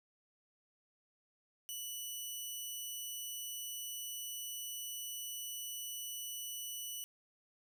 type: tone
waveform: 10% pulse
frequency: 2960 Hz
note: F#7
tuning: in tune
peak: -33 dBFS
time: 1.69-7.04 s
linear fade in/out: 0 ms
effects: none